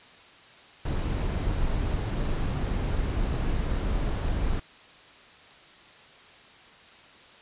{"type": "noise", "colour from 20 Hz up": "brown", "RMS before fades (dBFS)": -27, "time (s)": [0.85, 4.6], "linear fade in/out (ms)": 5, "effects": ["white hiss -51 dBFS RMS until 7.41 s", "resampled to 8000 Hz"]}